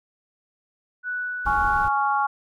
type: tone with tremolo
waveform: sine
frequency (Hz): 1480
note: F#6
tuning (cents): 0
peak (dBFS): -25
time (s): 1.03-1.89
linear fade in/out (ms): 50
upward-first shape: sine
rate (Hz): 1.9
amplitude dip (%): 25
type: noise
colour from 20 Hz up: brown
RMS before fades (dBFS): -32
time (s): 1.45-1.89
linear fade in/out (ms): 10
type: harmonic tone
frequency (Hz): 278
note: C#4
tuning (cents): +5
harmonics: 3 / 4 / 5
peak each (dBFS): -22 / -24 / -26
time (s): 1.46-2.27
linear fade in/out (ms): 10
effects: none